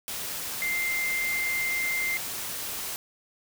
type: tone in noise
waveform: sine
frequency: 2093 Hz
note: C7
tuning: in tune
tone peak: -26 dBFS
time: 0.62-2.17 s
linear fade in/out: 0 ms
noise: white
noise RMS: -34 dBFS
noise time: 0.08-2.96 s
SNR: +5 dB
effects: none